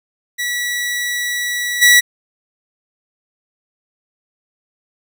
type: tone with level steps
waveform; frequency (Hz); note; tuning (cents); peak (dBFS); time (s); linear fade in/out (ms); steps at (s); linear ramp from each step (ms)
sawtooth; 1943; B6; -29; -15 / -3; 0.38-2.01; 20; 1.81; 20
effects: none